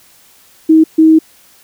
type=tone bursts at uneven times; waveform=sine; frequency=317.9 Hz; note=D#4; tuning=37 cents sharp; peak=-3 dBFS; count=2; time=0.69-0.84 / 0.98-1.19 s; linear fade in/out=10 ms; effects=white hiss -46 dBFS RMS until 1.63 s